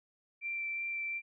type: tone with vibrato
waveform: sine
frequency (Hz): 2349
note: D7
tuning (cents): 0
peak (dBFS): -34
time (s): 0.41-1.22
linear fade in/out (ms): 50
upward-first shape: sine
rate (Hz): 2.8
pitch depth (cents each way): 8
effects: none